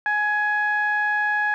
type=tone with low-pass filter; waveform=sawtooth; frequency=838 Hz; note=G#5; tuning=15 cents sharp; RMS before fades=-22 dBFS; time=0.06-1.54 s; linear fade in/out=0 ms; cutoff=1700 Hz; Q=4.3; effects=none